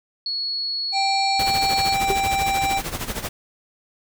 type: tone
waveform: sine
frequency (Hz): 4361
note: C#8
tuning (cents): -29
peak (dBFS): -23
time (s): 0.26-1.94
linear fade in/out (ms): 2
type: harmonic tone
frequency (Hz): 784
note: G5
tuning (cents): 0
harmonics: 1 / 3 / 5 / 7 / 9 / 10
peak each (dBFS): -20 / -27 / -32 / -39 / -40 / -38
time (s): 0.92-2.82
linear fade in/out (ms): 50
type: noise with tremolo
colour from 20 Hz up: pink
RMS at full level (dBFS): -26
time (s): 1.39-3.29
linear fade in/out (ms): 5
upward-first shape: sine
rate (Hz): 13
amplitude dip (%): 75
type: tone with exponential decay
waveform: sine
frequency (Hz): 392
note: G4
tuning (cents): 0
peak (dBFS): -16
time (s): 2.1-2.2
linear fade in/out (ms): 2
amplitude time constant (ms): 20
effects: none